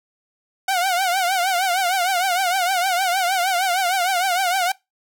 sawtooth tone with vibrato, 737 Hz, F#5, 7 cents flat, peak -14 dBFS, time 0.68-4.72 s, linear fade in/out 5 ms, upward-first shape triangle, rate 6.5 Hz, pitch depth 130 cents each way, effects noise-tail reverb RT60 0.2 s tail -22 dB re dry

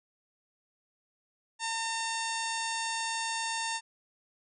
harmonic tone with a mistuned harmonic, 907 Hz, A#5, 48 cents flat, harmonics 1 / 2 / 3 / 4 / 5 / 6 / 7 / 8 / 9 / 10, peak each -35 / -38 / -40 / -41 / -42 / -43 / -43 / -44 / -45 / -45 dBFS, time 1.59-3.81 s, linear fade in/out 50 ms, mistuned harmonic 7, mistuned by +55 cents, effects none

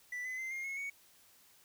triangle tone with pitch steps, 1975.5 / 2024 / 2074 / 2125 / 2177 / 2230 Hz, B6 / B6 / C7 / C7 / C#7 / C#7, 0 / +42 / -16 / +26 / -32 / +10 cents, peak -36 dBFS, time 0.12-0.9 s, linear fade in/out 5 ms, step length 130 ms, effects white hiss -64 dBFS RMS until 1.64 s

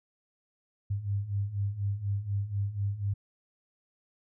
sine beating tone pair, 98 / 102.1 Hz, G2 / G#2, 0 / -29 cents, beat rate 4.1 Hz, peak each -34 / -30 dBFS, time 0.9-3.14 s, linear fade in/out 10 ms, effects none

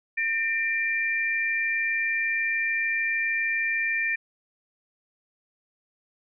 sine tone pair together, 1813.3 / 2366 Hz, A#6 / D7, -48 / +12 cents, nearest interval perfect fourth, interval 460 cents, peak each -26 dBFS, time 0.17-4.16 s, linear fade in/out 10 ms, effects none

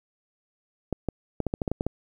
clicks, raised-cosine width 2 ms, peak -13 dBFS, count 10, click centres 0.927 / 1.087 / 1.403 / 1.467 / 1.539 / 1.618 / 1.678 / 1.716 / 1.809 / 1.866 s, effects 9-bit

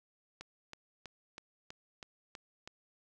click train, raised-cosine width 0.2 ms, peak -28 dBFS, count 8, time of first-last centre 0.41-2.675 s, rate 3.09 Hz, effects none

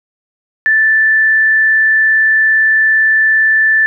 sine tone with frequency modulation, 1760 Hz, A6, in tune, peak -7 dBFS, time 0.66-3.86 s, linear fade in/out 0 ms, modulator 42.4 Hz, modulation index 0.29, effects none

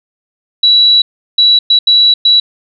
sine tone bursts at uneven times, 3922 Hz, B7, 13 cents flat, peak -4 dBFS, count 5, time 0.63-1.02 / 1.38-1.59 / 1.7-1.79 / 1.87-2.14 / 2.25-2.4 s, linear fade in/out 5 ms, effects none

